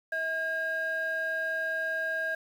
sine tone pair together, 643.8 / 1619 Hz, E5 / G#6, -41 / -45 cents, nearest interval octave + major third, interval 1596 cents, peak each -33 / -28 dBFS, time 0.12-2.35 s, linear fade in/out 5 ms, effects tanh soft clip ceiling -24 dBFS + 9-bit

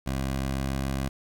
15% pulse tone with pitch glide, 66.8 to 67.26 Hz, C2 to C2, +36 to +48 cents, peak -21 dBFS, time 0.06-1.09 s, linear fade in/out 10 ms, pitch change +12 cents, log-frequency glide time 0.26-0.84 s, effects 9-bit

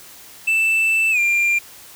triangle tone with pitch glide, 2650 to 2388 Hz, E7 to D7, +9 to +28 cents, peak -13 dBFS, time 0.47-1.59 s, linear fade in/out 10 ms, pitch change -181 cents, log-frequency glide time 1.11-1.19 s, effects white hiss -42 dBFS RMS until 1.95 s

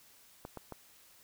clicks, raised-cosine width 1 ms, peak -28 dBFS, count 3, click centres 0.451 / 0.573 / 0.723 s, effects white hiss -61 dBFS RMS until 1.23 s

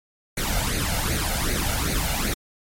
pink noise with flanger, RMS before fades -24 dBFS, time 0.37-2.34 s, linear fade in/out 5 ms, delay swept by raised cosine 0.46 to 1.43 ms, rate 2.6 Hz, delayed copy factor +0.7, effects MP3 64 kbps

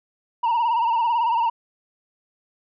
sine tone with vibrato, 932 Hz, A#5, 1 cent flat, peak -15 dBFS, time 0.43-1.5 s, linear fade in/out 10 ms, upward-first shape sine, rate 18 Hz, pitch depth 73 cents each way, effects tanh soft clip ceiling -17 dBFS

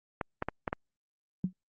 clicks, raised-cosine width 0.5 ms, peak -15 dBFS, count 5, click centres 0.212 / 0.424 / 0.486 / 0.678 / 0.729 s
sine tone with exponential decay, 184.5 Hz, F#3, 5 cents flat, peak -23 dBFS, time 1.44-1.53 s, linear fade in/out 2 ms, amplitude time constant 19 ms
effects low-pass 2000 Hz 12 dB/octave + Opus 48 kbps

